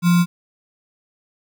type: tone with sample-and-hold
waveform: sine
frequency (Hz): 174.61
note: F3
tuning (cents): 0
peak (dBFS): -11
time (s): 0.02-0.26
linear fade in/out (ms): 50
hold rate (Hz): 1225
effects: none